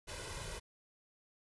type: noise with comb filter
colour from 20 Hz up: pink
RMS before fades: -44 dBFS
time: 0.07-0.6 s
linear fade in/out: 20 ms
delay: 2 ms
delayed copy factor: +0.75
effects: resampled to 24000 Hz